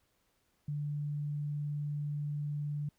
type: tone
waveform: sine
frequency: 146.83 Hz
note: D3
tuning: in tune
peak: -33 dBFS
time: 0.68-2.89 s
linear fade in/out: 5 ms
effects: pink hiss -75 dBFS RMS until 2.98 s